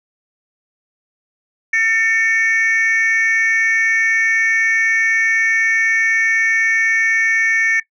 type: tone pair together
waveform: sine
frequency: 1800 / 2236 Hz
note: A6 / C#7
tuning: +39 / +14 cents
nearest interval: major third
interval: 375 cents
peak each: -14 dBFS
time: 1.73-7.8 s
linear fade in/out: 5 ms
effects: noise-tail reverb RT60 0.1 s tail -17 dB re dry + tanh soft clip ceiling -9 dBFS